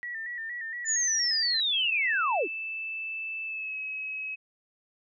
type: tone with vibrato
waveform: sine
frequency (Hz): 1864.7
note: A#6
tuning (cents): 0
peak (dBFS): -33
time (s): 0.03-1.6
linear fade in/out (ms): 0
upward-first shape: square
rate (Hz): 4.3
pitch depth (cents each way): 61
type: linear sweep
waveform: sine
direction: down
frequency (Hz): 7070 to 261.6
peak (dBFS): -24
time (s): 0.85-2.48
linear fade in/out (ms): 50
type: tone with pitch glide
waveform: sine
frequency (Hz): 2637 to 2560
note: E7 to D#7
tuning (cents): 0 to +49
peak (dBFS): -32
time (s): 1.72-4.36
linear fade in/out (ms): 20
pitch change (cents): -51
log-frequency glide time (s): 3.45-3.77
effects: none